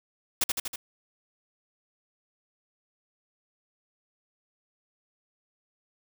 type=noise with echo; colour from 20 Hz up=white; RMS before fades=-24 dBFS; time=0.41-0.44 s; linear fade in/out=5 ms; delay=80 ms; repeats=4; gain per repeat=-3 dB; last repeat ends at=0.76 s; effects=none